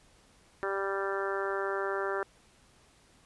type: harmonic tone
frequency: 196 Hz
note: G3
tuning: in tune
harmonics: 2 / 3 / 4 / 5 / 6 / 7 / 8 / 9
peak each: -33 / -38 / -41 / -41 / -40 / -38 / -40 / -42 dBFS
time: 0.63-2.23 s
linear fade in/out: 0 ms
effects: pink hiss -62 dBFS RMS until 3.25 s + resampled to 24000 Hz